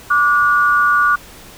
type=tone pair together; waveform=sine; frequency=1166.9 / 1447 Hz; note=D6 / F#6; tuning=-11 / -39 cents; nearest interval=major third; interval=372 cents; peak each=-13 dBFS; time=0.1-1.16 s; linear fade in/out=10 ms; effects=pink hiss -39 dBFS RMS until 1.57 s